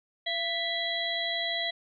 harmonic tone with a mistuned harmonic, 659.3 Hz, E5, in tune, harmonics 1 / 3 / 5 / 6, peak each -35 / -33 / -33 / -34 dBFS, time 0.26-1.71 s, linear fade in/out 10 ms, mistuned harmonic 1, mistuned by +49 cents, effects none

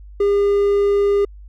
triangle tone, 404.1 Hz, G#4, 47 cents flat, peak -11 dBFS, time 0.2-1.25 s, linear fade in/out 5 ms, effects added 50 Hz sine -36 dBFS peak until 1.48 s

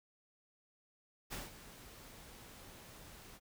pink noise with ADSR envelope, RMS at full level -42 dBFS, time 1.3-3.4 s, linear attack 29 ms, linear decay 170 ms, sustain -13 dB, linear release 49 ms, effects none

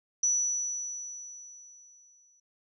sine tone with exponential decay, 5920 Hz, F#8, in tune, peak -22 dBFS, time 0.23-2.4 s, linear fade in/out 5 ms, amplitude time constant 470 ms, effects none

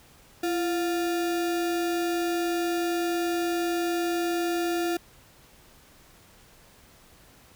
sine tone with sample-and-hold, 340.2 Hz, F4, 45 cents flat, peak -24 dBFS, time 0.43-4.97 s, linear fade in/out 5 ms, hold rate 1050 Hz, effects pink hiss -55 dBFS RMS until 7.55 s

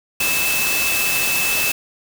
sine tone in noise, 2621 Hz, E7, 11 cents flat, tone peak -20 dBFS, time 0.2-1.72 s, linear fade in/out 5 ms, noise white, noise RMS -21 dBFS, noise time 0.2-1.72 s, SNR -2 dB, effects none

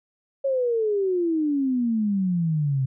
sine exponential sweep, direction down, 554.4 to 129.2 Hz, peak -20 dBFS, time 0.44-2.86 s, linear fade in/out 10 ms, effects none

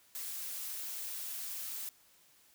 blue noise, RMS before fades -41 dBFS, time 0.15-1.89 s, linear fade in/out 0 ms, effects white hiss -65 dBFS RMS until 2.54 s

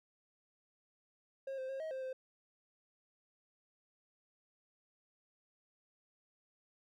triangle tone with pitch steps, 539 / 522 / 537 / 634 / 526 / 520 Hz, C#5 / C5 / C5 / D#5 / C5 / C5, -49 / -4 / +45 / +32 / +9 / -11 cents, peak -37 dBFS, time 1.47-2.13 s, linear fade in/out 5 ms, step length 110 ms, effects none

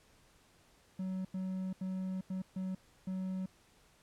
triangle tone bursts at uneven times, 187.4 Hz, F#3, 22 cents sharp, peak -33 dBFS, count 6, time 0.99-1.25 / 1.34-1.73 / 1.81-2.21 / 2.3-2.42 / 2.56-2.75 / 3.07-3.46 s, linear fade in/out 5 ms, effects pink hiss -66 dBFS RMS until 4.02 s + low-pass 11000 Hz 12 dB/octave

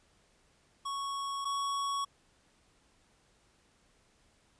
square tone pair in turn, 1108.7 / 1114.9 Hz, C#6 / C#6, 0 / +10 cents, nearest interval unison, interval 10 cents, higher second, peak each -35 / -32 dBFS, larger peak second, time 0.85-1.45 / 1.45-2.05 s, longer neither, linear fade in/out 10 ms, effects pink hiss -68 dBFS RMS until 4.59 s + resampled to 22050 Hz

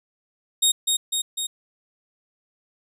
20% pulse tone with echo, 3729 Hz, A#7, in tune, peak -10 dBFS, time 0.62-0.72 s, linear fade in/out 10 ms, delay 250 ms, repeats 3, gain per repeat -3 dB, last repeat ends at 1.47 s, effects none

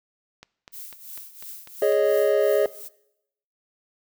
click train, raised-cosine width 0.2 ms, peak -25 dBFS, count 7, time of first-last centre 0.43-1.923 s, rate 4.02 Hz
violet noise with tremolo, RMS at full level -37 dBFS, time 0.72-2.89 s, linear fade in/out 20 ms, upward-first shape triangle, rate 2.9 Hz, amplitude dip 80%
triangle chord, Ab suspended fourth, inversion none, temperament equal, 415.3 / 554.4 / 622.3 Hz, Ab4 / Db5 / Eb5, 0 / 0 / 0 cents, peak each -19 / -20 / -20 dBFS, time 1.82-2.66 s, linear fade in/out 2 ms
effects noise-tail reverb RT60 0.8 s tail -20 dB re dry

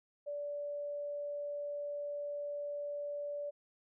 sine tone, 580 Hz, D5, 22 cents flat, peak -37 dBFS, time 0.26-3.51 s, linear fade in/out 20 ms, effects none

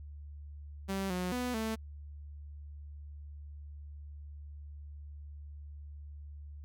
sawtooth tone with pitch steps, 194 / 181 / 248.1 / 221.4 Hz, G3 / F#3 / B3 / A3, -18 / -38 / +8 / +11 cents, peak -29 dBFS, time 0.88-1.76 s, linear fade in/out 20 ms, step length 220 ms, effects added 73 Hz sine -44 dBFS peak until 6.64 s

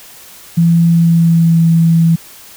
sine tone with pitch glide, 168.1 to 165.4 Hz, E3 to E3, +34 to +6 cents, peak -6 dBFS, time 0.57-2.16 s, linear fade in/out 10 ms, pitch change -28 cents, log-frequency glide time 0.9-1.6 s, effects white hiss -37 dBFS RMS until 2.56 s

